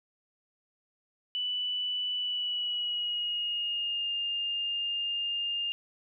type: tone with pitch glide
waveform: sine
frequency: 2974 to 2814 Hz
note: F#7 to F7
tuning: +8 to +12 cents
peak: -29 dBFS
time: 1.35-5.72 s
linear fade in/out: 0 ms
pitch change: -96 cents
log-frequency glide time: 2.15-4.12 s
effects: none